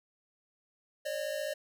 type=tone pair together; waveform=square; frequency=552 / 606.6 Hz; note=C#5 / D#5; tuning=-7 / -44 cents; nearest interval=major second; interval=163 cents; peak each=-38 / -36 dBFS; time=1.05-1.54 s; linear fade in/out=10 ms; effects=none